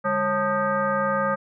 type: tone with frequency modulation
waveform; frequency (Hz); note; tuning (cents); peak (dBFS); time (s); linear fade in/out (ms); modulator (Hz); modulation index
sine; 888; A5; +16; -20; 0.04-1.36; 20; 343; 1.9
effects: none